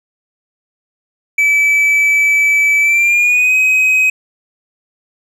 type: tone with pitch glide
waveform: triangle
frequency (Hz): 2304 to 2527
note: D7 to D#7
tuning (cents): -34 to +26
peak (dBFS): -7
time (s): 1.38-4.1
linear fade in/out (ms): 5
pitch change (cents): +160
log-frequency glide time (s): 2.8-3.55
effects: none

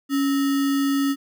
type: tone with sample-and-hold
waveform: sine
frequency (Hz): 277.6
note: C#4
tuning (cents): +3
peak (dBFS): -18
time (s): 0.09-1.16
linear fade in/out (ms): 50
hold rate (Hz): 1575
effects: none

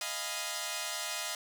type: chord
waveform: 5% pulse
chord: F half-diminished seventh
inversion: third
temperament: equal with one note detuned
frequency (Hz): 622.3 / 698.5 / 830.6 / 993.5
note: Eb5 / F5 / Ab5 / Cb6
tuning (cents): 0 / 0 / 0 / +10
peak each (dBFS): -28 / -28 / -31 / -29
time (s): 0.01-1.35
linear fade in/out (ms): 2
effects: none

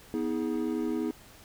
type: chord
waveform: triangle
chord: G# minor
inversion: first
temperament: equal with one note detuned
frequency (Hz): 246.9 / 318.6 / 415.3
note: B3 / D#4 / G#4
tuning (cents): 0 / +41 / 0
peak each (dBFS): -30 / -29 / -33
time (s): 0.14-1.11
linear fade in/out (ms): 0
effects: pink hiss -53 dBFS RMS until 1.44 s

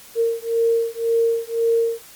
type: beating tone pair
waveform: sine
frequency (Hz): 459.3 / 461.2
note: A#4 / A#4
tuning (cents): -26 / -19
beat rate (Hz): 1.9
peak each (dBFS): -20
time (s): 0.15-2.02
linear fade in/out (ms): 50
effects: white hiss -44 dBFS RMS until 2.15 s + Opus 48 kbps

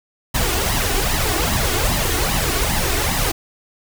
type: noise with flanger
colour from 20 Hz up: pink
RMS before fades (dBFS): -19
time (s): 0.34-3.32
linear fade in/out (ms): 10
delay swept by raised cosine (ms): 0.99 to 2.79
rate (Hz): 2.5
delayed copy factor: +0.7
effects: none

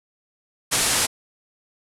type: low-pass noise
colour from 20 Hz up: white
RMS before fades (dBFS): -21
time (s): 0.71-1.07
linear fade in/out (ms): 20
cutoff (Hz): 11000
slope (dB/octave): 48
effects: none

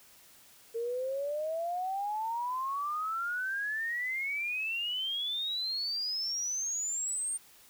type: exponential sweep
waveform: sine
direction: up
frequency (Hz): 453.7 to 8870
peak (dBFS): -31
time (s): 0.74-7.38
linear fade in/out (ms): 20
effects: white hiss -58 dBFS RMS until 7.69 s

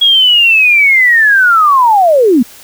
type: linear sweep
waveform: sine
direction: down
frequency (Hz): 3321 to 217.2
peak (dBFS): -4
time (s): 0.01-2.43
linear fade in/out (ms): 10
effects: white hiss -36 dBFS RMS until 2.63 s

